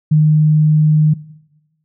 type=tone; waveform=sine; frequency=153.5 Hz; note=D#3; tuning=23 cents flat; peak=-7 dBFS; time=0.11-1.14 s; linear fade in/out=10 ms; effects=noise-tail reverb RT60 1.0 s tail -20 dB re dry